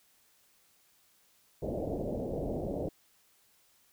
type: low-pass noise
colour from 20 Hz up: white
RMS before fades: -35 dBFS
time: 1.62-2.89 s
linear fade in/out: 5 ms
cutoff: 640 Hz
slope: 48 dB/octave
effects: white hiss -67 dBFS RMS until 3.92 s